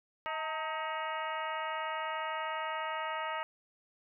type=harmonic tone with a mistuned harmonic; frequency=316.8 Hz; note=D#4; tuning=31 cents sharp; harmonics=2 / 3 / 4 / 5 / 6 / 7 / 8 / 9; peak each=-41 / -38 / -39 / -47 / -43 / -46 / -52 / -47 dBFS; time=0.26-3.43 s; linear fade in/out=0 ms; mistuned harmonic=3; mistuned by=-59 cents; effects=none